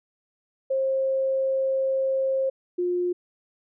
sine tone pair in turn, 533 / 355.7 Hz, C5 / F4, +32 / +32 cents, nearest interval perfect fifth, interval 700 cents, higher first, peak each -21 / -22 dBFS, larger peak first, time 0.7-2.5 / 2.78-3.13 s, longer first, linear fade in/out 10 ms, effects none

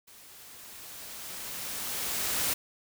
white noise with level ramp, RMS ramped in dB -53 to -28 dBFS, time 0.07-2.54 s, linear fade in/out 10 ms, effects none

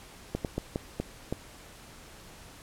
slowing click train, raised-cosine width 2 ms, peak -16 dBFS, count 6, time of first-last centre 0.35-1.326 s, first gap 98 ms, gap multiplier 1.35, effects pink hiss -50 dBFS RMS until 2.62 s + low-pass 12000 Hz 12 dB/octave

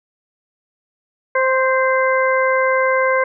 harmonic tone with a mistuned harmonic, 523.3 Hz, C5, in tune, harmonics 1 / 2 / 3 / 4, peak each -16 / -19 / -21 / -22 dBFS, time 1.35-3.24 s, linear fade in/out 5 ms, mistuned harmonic 4, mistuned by -22 cents, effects none

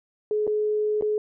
sine tone with dropouts, 424.1 Hz, G#4, 36 cents sharp, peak -21 dBFS, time 0.31-1.18 s, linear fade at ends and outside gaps 1 ms, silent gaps 0.468-0.476 / 1.011-1.023 s, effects none

